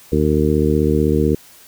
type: harmonic tone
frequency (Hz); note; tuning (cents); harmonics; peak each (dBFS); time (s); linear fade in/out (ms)
75.9; D#2; -42; 1 / 2 / 3 / 4 / 5 / 6; -20 / -20 / -20 / -20 / -20 / -20; 0.12-1.35; 5
effects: white hiss -45 dBFS RMS until 1.67 s